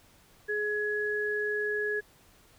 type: tone pair together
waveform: sine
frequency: 420 / 1681.7 Hz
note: G#4 / G#6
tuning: +19 / +21 cents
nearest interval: 2 octaves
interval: 2402 cents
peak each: -31 / -30 dBFS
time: 0.48-2.01 s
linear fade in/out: 20 ms
effects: pink hiss -60 dBFS RMS until 2.58 s